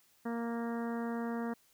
harmonic tone, 233.1 Hz, A#3, in tune, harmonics 1 / 2 / 3 / 4 / 5 / 6 / 7 / 8, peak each -35 / -41 / -45 / -47 / -49 / -51 / -52 / -53 dBFS, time 0.25-1.54 s, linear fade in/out 10 ms, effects white hiss -68 dBFS RMS until 1.73 s

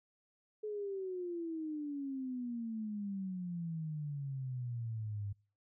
sine exponential sweep, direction down, 430 to 99.2 Hz, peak -37 dBFS, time 0.63-5.33 s, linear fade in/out 10 ms, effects noise-tail reverb RT60 0.4 s tail -26 dB re dry

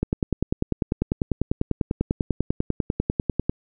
click train, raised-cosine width 3 ms, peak -8 dBFS, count 36, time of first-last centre 0.03-3.495 s, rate 10.1 Hz, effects none

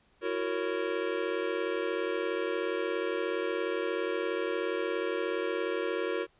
square chord, F# dominant seventh, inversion third, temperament just, 333 / 370 / 462.5 / 555 Hz, E4 / F#4 / A#4 / C#5, +18 / 0 / -14 / +2 cents, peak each -38 / -35 / -34 / -38 dBFS, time 0.21-6.27 s, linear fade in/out 50 ms, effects pink hiss -67 dBFS RMS until 6.39 s + resampled to 8000 Hz

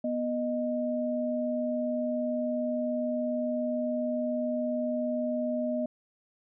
sine tone pair together, 244.9 / 617.9 Hz, B3 / D#5, -14 / -12 cents, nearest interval octave + major third, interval 1602 cents, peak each -30 / -30 dBFS, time 0.04-5.86 s, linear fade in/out 5 ms, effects none

